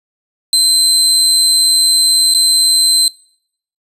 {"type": "tone with dropouts", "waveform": "30% pulse", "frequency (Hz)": 4091, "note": "C8", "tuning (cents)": -40, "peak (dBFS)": -5, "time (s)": [0.53, 3.08], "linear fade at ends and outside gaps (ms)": 1, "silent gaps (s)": [2.339, 2.347], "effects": ["noise-tail reverb RT60 0.7 s tail -24 dB re dry", "resampled to 32000 Hz"]}